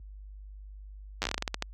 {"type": "slowing click train", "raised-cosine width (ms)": 0.2, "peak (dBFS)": -12, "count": 13, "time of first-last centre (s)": [1.22, 1.624], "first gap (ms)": 9, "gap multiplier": 1.22, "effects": ["added 50 Hz sine -38 dBFS peak until 1.73 s", "high-pass 60 Hz 12 dB/octave"]}